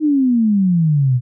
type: exponential sweep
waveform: sine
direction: down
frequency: 314.8 to 120 Hz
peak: -11 dBFS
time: 0-1.21 s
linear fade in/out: 50 ms
effects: none